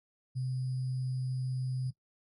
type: tone with sample-and-hold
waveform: sine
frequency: 129 Hz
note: C3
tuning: 24 cents flat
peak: -31 dBFS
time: 0.35-1.91 s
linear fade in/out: 20 ms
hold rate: 4900 Hz
effects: noise-tail reverb RT60 0.1 s tail -18 dB re dry + AAC 32 kbps